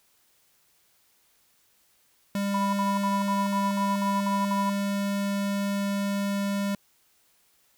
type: tone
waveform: square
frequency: 199.9 Hz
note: G3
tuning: 34 cents sharp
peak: -26 dBFS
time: 2.35-6.75 s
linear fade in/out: 2 ms
type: tone bursts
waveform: sine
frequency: 987.8 Hz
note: B5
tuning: in tune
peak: -26 dBFS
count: 9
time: 2.54-4.698 s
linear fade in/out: 5 ms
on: 190 ms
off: 56 ms
effects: white hiss -65 dBFS RMS until 7.77 s